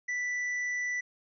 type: tone with hard clipping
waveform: sine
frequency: 1974 Hz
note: B6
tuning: 1 cent flat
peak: -31 dBFS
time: 0.08-1.01 s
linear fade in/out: 10 ms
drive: 4 dB
effects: resampled to 22050 Hz